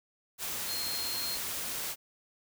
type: tone in noise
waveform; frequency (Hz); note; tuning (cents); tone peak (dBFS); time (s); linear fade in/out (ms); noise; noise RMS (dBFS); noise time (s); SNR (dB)
sine; 4221; C8; +14; -35; 0.66-1.39; 50; white; -36; 0.38-1.96; -2
effects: none